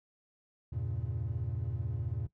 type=chord; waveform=triangle; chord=E diminished seventh; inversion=none; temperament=equal; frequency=82.41 / 98 / 116.54 / 138.59 Hz; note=E2 / G2 / Bb2 / Db3; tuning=0 / 0 / 0 / 0 cents; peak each=-37 / -37 / -34 / -40 dBFS; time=0.72-2.27 s; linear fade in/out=10 ms; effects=noise-tail reverb RT60 0.1 s tail -17 dB re dry + tanh soft clip ceiling -23 dBFS